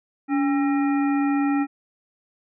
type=harmonic tone with a mistuned harmonic; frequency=268.5 Hz; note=C4; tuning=45 cents sharp; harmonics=1 / 3 / 5 / 7 / 9; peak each=-19 / -29 / -33 / -36 / -38 dBFS; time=0.28-1.67 s; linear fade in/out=50 ms; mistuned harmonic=1; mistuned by=+100 cents; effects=none